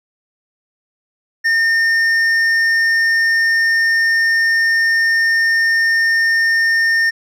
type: tone with hard clipping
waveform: triangle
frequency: 1820 Hz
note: A#6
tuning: 42 cents flat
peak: -13 dBFS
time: 1.44-7.11 s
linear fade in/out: 20 ms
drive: 9 dB
effects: none